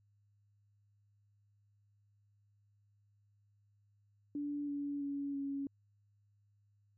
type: tone with pitch steps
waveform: sine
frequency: 289.8 / 285.8 / 281.9 / 278 Hz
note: D4 / D4 / C#4 / C#4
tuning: -23 / -47 / +29 / +5 cents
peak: -36 dBFS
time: 4.35-5.67 s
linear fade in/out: 2 ms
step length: 330 ms
effects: added 102 Hz sine -69 dBFS peak until 6.97 s